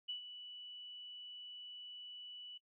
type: tone with ADSR envelope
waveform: sine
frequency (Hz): 2960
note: F#7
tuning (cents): 0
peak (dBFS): -38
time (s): 0.08-2.58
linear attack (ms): 16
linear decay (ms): 110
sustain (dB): -10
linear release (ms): 9
effects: noise-tail reverb RT60 0.1 s tail -20 dB re dry

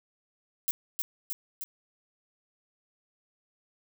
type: noise with echo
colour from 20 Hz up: violet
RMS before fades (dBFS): -28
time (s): 0.68-0.71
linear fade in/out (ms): 0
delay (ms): 310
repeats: 3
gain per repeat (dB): -3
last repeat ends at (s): 1.64
effects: none

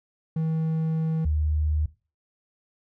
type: tone pair in turn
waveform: triangle / sine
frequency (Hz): 160.1 / 76.3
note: D#3 / D#2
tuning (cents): +50 / -33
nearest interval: octave + minor second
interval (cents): 1283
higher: first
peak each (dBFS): -21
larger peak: neither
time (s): 0.36-1.25 / 1.25-1.86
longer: first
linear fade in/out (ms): 5
effects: noise-tail reverb RT60 0.3 s tail -17 dB re dry

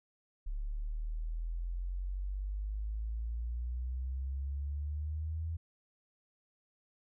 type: exponential sweep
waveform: sine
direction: up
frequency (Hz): 35.24 to 82.7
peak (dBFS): -34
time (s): 0.46-5.57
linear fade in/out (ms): 10
effects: none

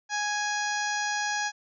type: harmonic tone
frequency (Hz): 830.6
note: G#5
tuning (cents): 0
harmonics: 1 / 2 / 3 / 4 / 5 / 6 / 7 / 8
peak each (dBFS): -31 / -30 / -39 / -41 / -41 / -39 / -38 / -39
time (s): 0.09-1.52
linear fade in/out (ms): 50
effects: none

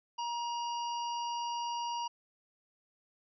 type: harmonic tone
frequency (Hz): 948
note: A#5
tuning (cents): +29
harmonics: 1 / 3 / 5 / 6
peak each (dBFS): -34 / -44 / -48 / -50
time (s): 0.18-2.08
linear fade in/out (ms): 10
effects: none

